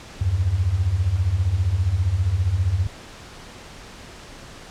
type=beating tone pair; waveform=sine; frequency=80.4 / 95.4 Hz; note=E2 / G2; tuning=-43 / -47 cents; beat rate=15 Hz; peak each=-23 / -19 dBFS; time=0.21-2.87 s; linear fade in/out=5 ms; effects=pink hiss -41 dBFS RMS until 4.7 s + low-pass 7000 Hz 12 dB/octave